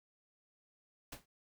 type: noise with exponential decay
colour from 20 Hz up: pink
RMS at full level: -42 dBFS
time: 1.12-1.26 s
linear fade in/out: 5 ms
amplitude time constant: 30 ms
effects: none